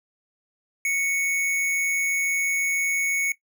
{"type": "tone with amplitude modulation", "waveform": "square", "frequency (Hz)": 2217, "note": "C#7", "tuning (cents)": 0, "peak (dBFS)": -21, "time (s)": [0.85, 3.32], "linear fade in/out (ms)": 2, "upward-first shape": "sine", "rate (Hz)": 168, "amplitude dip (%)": 30, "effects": ["noise-tail reverb RT60 0.1 s tail -17 dB re dry"]}